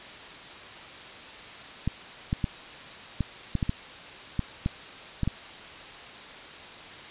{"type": "clicks", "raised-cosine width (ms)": 5, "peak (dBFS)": -13, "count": 11, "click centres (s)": [1.876, 2.329, 2.442, 3.207, 3.553, 3.628, 3.694, 4.393, 4.661, 5.233, 5.276], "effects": ["white hiss -43 dBFS RMS until 7.1 s", "resampled to 8000 Hz"]}